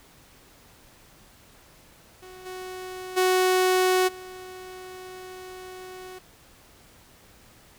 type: tone with level steps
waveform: sawtooth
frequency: 370 Hz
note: F#4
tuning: in tune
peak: -39 / -31 / -15 / -35 dBFS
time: 2.22-6.19 s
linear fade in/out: 10 ms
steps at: 2.45 / 3.16 / 4.07 s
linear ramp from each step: 20 ms
effects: pink hiss -54 dBFS RMS until 7.78 s